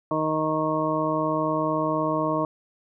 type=harmonic tone; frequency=156.1 Hz; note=D#3; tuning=6 cents sharp; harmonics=1 / 2 / 3 / 4 / 6 / 7; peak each=-32 / -27 / -32 / -27 / -31 / -28 dBFS; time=0.11-2.45 s; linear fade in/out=2 ms; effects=none